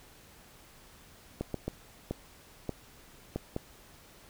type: clicks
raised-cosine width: 2 ms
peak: -19 dBFS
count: 7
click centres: 1.41 / 1.543 / 1.68 / 2.11 / 2.693 / 3.36 / 3.564 s
effects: pink hiss -56 dBFS RMS until 4.29 s